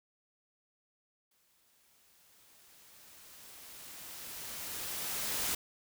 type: noise with exponential growth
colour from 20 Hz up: white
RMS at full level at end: -33 dBFS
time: 1.31-5.55 s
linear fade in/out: 5 ms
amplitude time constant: 920 ms
effects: none